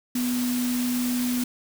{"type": "tone in noise", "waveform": "sine", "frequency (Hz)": 246.9, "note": "B3", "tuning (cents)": 0, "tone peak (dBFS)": -23, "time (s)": [0.15, 1.44], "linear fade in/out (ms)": 5, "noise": "white", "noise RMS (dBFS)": -33, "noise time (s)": [0.15, 1.44], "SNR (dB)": 7, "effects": []}